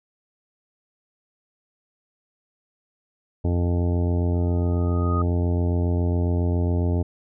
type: harmonic tone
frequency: 87.31 Hz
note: F2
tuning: in tune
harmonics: 1 / 2 / 3 / 4 / 5 / 6 / 7 / 8 / 9 / 10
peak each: -20 / -29 / -29 / -32 / -33 / -47 / -36 / -45 / -44 / -45 dBFS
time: 3.44-7.03 s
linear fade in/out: 10 ms
type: tone with exponential growth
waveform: sine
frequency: 1245 Hz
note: D#6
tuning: 1 cent sharp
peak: -24 dBFS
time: 4.34-5.22 s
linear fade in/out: 5 ms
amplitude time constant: 190 ms
effects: none